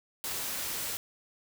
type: noise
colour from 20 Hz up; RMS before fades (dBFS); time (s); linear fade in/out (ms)
white; -35; 0.24-0.97; 0
effects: none